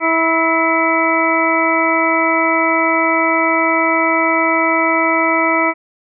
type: harmonic tone with a mistuned harmonic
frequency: 326.5 Hz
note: E4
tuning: 17 cents flat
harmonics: 1 / 2 / 3 / 4 / 6 / 7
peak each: -19 / -19 / -19 / -19 / -19 / -19 dBFS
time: 0-5.74 s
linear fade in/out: 50 ms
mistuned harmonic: 6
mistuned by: +34 cents
effects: none